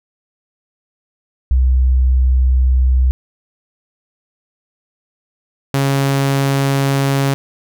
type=tone pair in turn; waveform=sine / sawtooth; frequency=63.9 / 137.69 Hz; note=C2 / C#3; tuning=-40 / -11 cents; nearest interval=octave + minor second; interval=1329 cents; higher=second; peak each=-9 dBFS; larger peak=neither; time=1.51-3.11 / 5.74-7.34 s; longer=neither; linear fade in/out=0 ms; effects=none